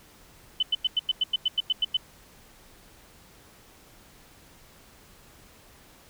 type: tone bursts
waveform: sine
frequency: 3024 Hz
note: F#7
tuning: 37 cents sharp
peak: -20 dBFS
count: 12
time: 0.6-1.97 s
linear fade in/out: 5 ms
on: 28 ms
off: 94 ms
effects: pink hiss -54 dBFS RMS until 6.09 s